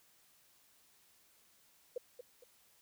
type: tone with echo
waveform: sine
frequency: 495.5 Hz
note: B4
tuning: 6 cents sharp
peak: -35 dBFS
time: 1.96-1.98 s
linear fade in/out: 5 ms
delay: 230 ms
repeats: 2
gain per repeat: -9 dB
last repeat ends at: 2.44 s
effects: white hiss -68 dBFS RMS until 2.81 s